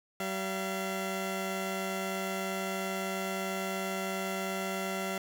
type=tone pair together; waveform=15% pulse; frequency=191.1 / 681.4 Hz; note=G3 / F5; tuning=-44 / -43 cents; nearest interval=octave + minor seventh; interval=2201 cents; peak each=-28 / -30 dBFS; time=0.2-5.18 s; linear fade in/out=2 ms; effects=none